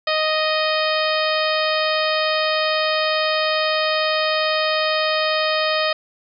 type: harmonic tone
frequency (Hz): 622.3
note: D#5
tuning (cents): 0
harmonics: 1 / 2 / 3 / 4 / 5 / 6 / 7 / 8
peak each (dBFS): -21 / -24 / -26 / -27 / -28 / -29 / -29 / -30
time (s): 0.07-5.93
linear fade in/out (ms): 5
effects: none